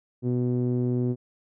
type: tone with low-pass filter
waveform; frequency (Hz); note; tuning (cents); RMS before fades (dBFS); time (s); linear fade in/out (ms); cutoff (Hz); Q
sawtooth; 123.47; B2; 0; -25; 0.22-1.16; 50; 330; 2.6
effects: none

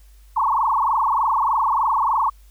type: tone with frequency modulation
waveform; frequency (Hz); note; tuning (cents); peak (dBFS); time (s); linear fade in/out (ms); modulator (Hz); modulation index
sine; 1002; B5; +25; -16; 0.36-2.3; 10; 23.3; 5.9
effects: added 50 Hz sine -45 dBFS peak until 2.5 s + white hiss -59 dBFS RMS until 2.5 s

